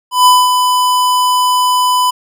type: tone with ADSR envelope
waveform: square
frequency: 1000 Hz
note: B5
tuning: 21 cents sharp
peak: -4 dBFS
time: 0.11-2.11 s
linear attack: 150 ms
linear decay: 220 ms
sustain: -6 dB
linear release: 12 ms
effects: none